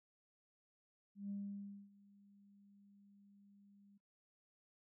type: tone with ADSR envelope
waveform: sine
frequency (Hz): 200.7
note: G3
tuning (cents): +41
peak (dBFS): -40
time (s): 1.15-3.98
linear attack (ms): 150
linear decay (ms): 590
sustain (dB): -24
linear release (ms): 10
effects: noise-tail reverb RT60 0.2 s tail -25 dB re dry + tanh soft clip ceiling -36 dBFS